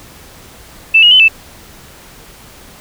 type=tone with pitch steps; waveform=sine; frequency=2647 / 2883 / 3032 / 2641 Hz; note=E7 / F#7 / F#7 / E7; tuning=+7 / -46 / +42 / +3 cents; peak=-3 dBFS; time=0.94-1.284 s; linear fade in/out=10 ms; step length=86 ms; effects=pink hiss -38 dBFS RMS until 2.8 s